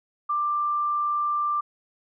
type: tone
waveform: sine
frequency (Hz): 1183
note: D6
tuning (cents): +12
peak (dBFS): -22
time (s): 0.29-1.61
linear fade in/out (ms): 10
effects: none